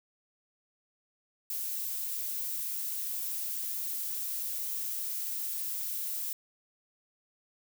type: noise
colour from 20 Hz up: violet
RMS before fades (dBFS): -35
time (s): 1.5-6.33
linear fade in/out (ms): 2
effects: none